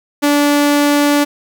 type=tone; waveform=sawtooth; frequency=290 Hz; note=D4; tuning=22 cents flat; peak=-6 dBFS; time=0.22-1.25 s; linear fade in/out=20 ms; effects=8-bit